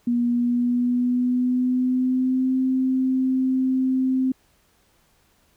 sine tone with pitch glide, 240 to 260.2 Hz, B3 to C4, -49 to -9 cents, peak -18 dBFS, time 0.07-4.32 s, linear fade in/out 5 ms, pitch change +140 cents, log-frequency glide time 0.28-2.57 s, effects pink hiss -62 dBFS RMS until 5.56 s

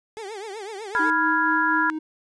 30% pulse tone with vibrato, 415.3 Hz, G#4, in tune, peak -30 dBFS, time 0.17-1.1 s, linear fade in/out 0 ms, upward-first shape triangle, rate 8 Hz, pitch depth 190 cents each way
sine chord, F diminished, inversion second, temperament equal, 987.8 / 1396.9 / 1661.2 Hz, Cb6 / F6 / Ab6, 0 / 0 / 0 cents, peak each -23 dBFS, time 0.95-1.9 s, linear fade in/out 0 ms
triangle tone with tremolo, 312.5 Hz, D#4, 8 cents sharp, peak -23 dBFS, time 0.99-1.99 s, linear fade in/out 10 ms, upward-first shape sine, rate 4.2 Hz, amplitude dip 35%
effects resampled to 22050 Hz

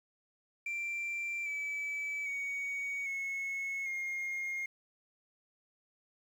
sine tone with pitch steps, 2357 / 2299 / 2243 / 2188 / 2134 Hz, D7 / D7 / C#7 / C#7 / C7, +6 / -37 / +20 / -23 / +34 cents, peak -32 dBFS, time 0.66-4.66 s, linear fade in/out 5 ms, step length 800 ms, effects tanh soft clip ceiling -33 dBFS + 10-bit

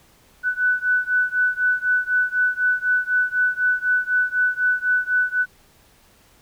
sine beating tone pair, 1491 / 1495 Hz, F#6 / F#6, +13 / +17 cents, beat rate 4 Hz, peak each -20 / -21 dBFS, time 0.43-5.46 s, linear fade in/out 50 ms, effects pink hiss -55 dBFS RMS until 6.41 s

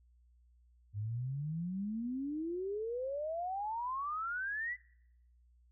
sine exponential sweep, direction up, 99.3 to 2023 Hz, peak -35 dBFS, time 0.93-4.77 s, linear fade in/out 50 ms, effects noise-tail reverb RT60 0.8 s tail -24 dB re dry + added 60 Hz sine -63 dBFS peak until 5.71 s

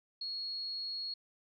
sine tone, 4318 Hz, C#8, 46 cents flat, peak -36 dBFS, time 0.21-1.14 s, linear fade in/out 5 ms, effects MP3 48 kbps

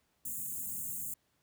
white band-stop noise, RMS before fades -39 dBFS, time 0.25-1.14 s, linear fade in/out 5 ms, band 260 to 6800 Hz, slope 96 dB/octave, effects pink hiss -75 dBFS RMS until 1.42 s + high-pass 60 Hz 12 dB/octave

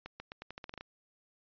accelerating click train, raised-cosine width 0.3 ms, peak -27 dBFS, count 11, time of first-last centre 0.06-0.81 s, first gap 140 ms, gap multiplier 0.85, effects resampled to 11025 Hz

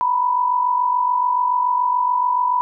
sine tone pair together, 945 / 992 Hz, A#5 / B5, +23 / +7 cents, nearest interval minor second, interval 84 cents, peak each -23 / -16 dBFS, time 0.01-2.61 s, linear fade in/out 0 ms, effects none

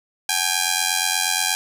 5% pulse ring-modulated tone, 805 Hz, G5, 46 cents sharp, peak -4 dBFS, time 0.29-1.55 s, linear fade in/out 0 ms, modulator 44.2 Hz, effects none

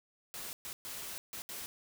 white noise bursts at uneven times, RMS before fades -43 dBFS, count 5, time 0.34-0.53 / 0.65-0.73 / 0.85-1.18 / 1.33-1.42 / 1.49-1.66 s, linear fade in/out 0 ms, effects none

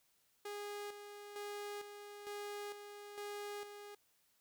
sawtooth tone with tremolo, 411.1 Hz, G#4, 18 cents flat, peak -39 dBFS, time 0.45-3.95 s, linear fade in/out 5 ms, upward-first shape square, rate 1.1 Hz, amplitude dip 55%, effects white hiss -75 dBFS RMS until 4.4 s

